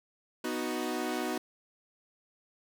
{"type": "chord", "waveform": "sawtooth", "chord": "B major", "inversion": "none", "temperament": "equal", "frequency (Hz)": [246.9, 311.1, 370], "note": ["B3", "D#4", "F#4"], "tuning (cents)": [0, 0, 0], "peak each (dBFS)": -32, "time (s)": [0.44, 1.38], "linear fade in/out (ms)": 5, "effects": []}